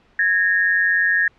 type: tone pair together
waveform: sine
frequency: 1658.3 / 1838 Hz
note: G#6 / A#6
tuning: -3 / -25 cents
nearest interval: major second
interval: 178 cents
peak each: -17 dBFS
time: 0.19-1.28 s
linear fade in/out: 2 ms
effects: pink hiss -56 dBFS RMS until 1.38 s + low-pass 3000 Hz 12 dB/octave